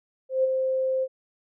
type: tone with ADSR envelope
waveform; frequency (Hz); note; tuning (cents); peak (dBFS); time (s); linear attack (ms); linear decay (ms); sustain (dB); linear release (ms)
sine; 523.3; C5; 0; -17; 0.29-1.08; 150; 19; -5; 51
effects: none